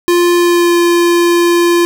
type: tone with pitch glide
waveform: square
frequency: 349.2 to 345.2 Hz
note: F4 to F4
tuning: 0 to -20 cents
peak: -8 dBFS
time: 0.08-1.85 s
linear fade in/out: 0 ms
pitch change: -20 cents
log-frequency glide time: 0.34-0.78 s
effects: none